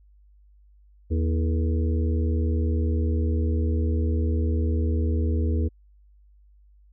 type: harmonic tone with a mistuned harmonic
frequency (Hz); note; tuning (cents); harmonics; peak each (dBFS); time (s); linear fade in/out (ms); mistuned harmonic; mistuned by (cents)
80; D#2; +49; 1 / 3 / 4 / 5 / 6; -21 / -31 / -33 / -35 / -37; 1.1-5.69; 20; 5; +84
effects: added 50 Hz sine -52 dBFS peak until 6.92 s